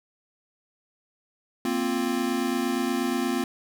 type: chord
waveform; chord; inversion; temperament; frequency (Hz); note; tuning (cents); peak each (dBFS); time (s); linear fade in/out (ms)
square; Bb suspended second; none; equal; 233.1 / 261.6 / 349.2; Bb3 / C4 / F4; 0 / 0 / 0; -30 / -28 / -30; 1.65-3.44; 2
effects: none